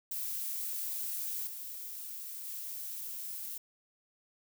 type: noise with level steps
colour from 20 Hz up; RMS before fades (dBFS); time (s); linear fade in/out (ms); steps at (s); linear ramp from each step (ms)
violet; -37 / -43 / -41; 0.11-3.58; 5; 1.47 / 2.45; 2
effects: none